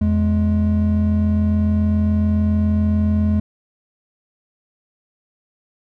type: tone pair together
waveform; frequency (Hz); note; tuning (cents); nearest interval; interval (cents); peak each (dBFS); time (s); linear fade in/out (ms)
triangle; 83.6 / 210.7; E2 / G#3; +25 / +25; octave + major third; 1600; -15; 0.01-3.4; 5
effects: none